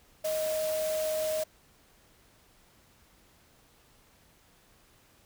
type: tone in noise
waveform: sine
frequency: 625 Hz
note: D#5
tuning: 8 cents sharp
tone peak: -28 dBFS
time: 0.24-1.44 s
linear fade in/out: 10 ms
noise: white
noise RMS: -39 dBFS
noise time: 0.24-1.44 s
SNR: +8 dB
effects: pink hiss -62 dBFS RMS until 5.25 s